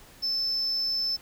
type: tone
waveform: triangle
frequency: 5274 Hz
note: E8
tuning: in tune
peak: -23 dBFS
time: 0.22-1.17 s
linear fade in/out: 20 ms
effects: tanh soft clip ceiling -21 dBFS + pink hiss -52 dBFS RMS until 1.21 s